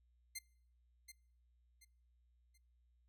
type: tone with echo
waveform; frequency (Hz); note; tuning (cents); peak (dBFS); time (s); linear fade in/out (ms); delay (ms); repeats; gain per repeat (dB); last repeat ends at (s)
10% pulse; 2093; C7; 0; -34; 0.35-0.39; 10; 730; 3; -9; 2.58
effects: noise-tail reverb RT60 0.6 s tail -24 dB re dry + added 60 Hz sine -70 dBFS peak until 3.08 s